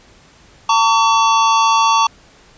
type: tone pair together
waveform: square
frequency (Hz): 900.1 / 1134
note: A5 / C#6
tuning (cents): +39 / +39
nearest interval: major third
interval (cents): 400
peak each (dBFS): -14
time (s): 0.69-2.07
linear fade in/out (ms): 5
effects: pink hiss -47 dBFS RMS until 2.57 s + resampled to 16000 Hz